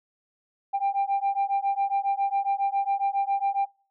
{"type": "beating tone pair", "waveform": "sine", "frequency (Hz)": [789, 796.3], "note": ["G5", "G5"], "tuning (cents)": [11, 27], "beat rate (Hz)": 7.3, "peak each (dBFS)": -24, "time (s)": [0.73, 3.66], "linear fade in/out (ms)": 20, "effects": ["noise-tail reverb RT60 0.4 s tail -24 dB re dry", "tanh soft clip ceiling -19 dBFS"]}